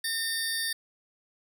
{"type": "tone pair together", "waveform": "25% pulse", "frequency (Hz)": [1818, 4621], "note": ["A#6", "D8"], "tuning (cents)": [-44, -29], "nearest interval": "octave + major third", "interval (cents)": 1615, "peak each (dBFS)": -27, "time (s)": [0.04, 0.73], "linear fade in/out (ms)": 5, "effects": []}